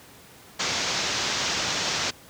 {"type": "low-pass noise", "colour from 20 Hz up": "white", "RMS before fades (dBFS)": -27, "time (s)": [0.59, 2.11], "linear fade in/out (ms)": 10, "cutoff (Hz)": 6500, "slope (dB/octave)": 48, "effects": ["pink hiss -49 dBFS RMS until 2.29 s", "high-pass 80 Hz 12 dB/octave"]}